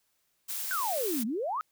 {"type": "noise", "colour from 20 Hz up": "blue", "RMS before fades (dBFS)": -35, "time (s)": [0.48, 1.24], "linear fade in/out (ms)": 20}
{"type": "exponential two-way sweep", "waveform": "sine", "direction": "down then up", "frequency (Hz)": [1582, 207.7, 1331], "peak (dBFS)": -29, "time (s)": [0.71, 1.61], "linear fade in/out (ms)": 0, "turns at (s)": 1.25}
{"effects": ["white hiss -74 dBFS RMS until 1.71 s"]}